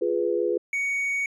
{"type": "chord", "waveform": "sine", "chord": "F diminished", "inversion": "none", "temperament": "equal", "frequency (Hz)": [349.2, 415.3, 493.9], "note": ["F4", "Ab4", "Cb5"], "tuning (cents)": [0, 0, 0], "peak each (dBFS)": -26, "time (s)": [0.01, 0.58], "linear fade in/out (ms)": 10}
{"type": "tone", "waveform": "triangle", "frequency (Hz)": 2237, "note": "C#7", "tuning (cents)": 15, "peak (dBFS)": -22, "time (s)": [0.73, 1.26], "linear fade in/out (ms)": 2}
{"effects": ["resampled to 24000 Hz"]}